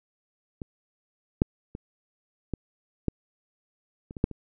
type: clicks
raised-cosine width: 3 ms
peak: -22 / -6 / -23 / -16 / -11 / -27 / -23 / -8 / -25 dBFS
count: 9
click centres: 0.618 / 1.419 / 1.751 / 2.537 / 3.083 / 4.109 / 4.168 / 4.241 / 4.313 s
effects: none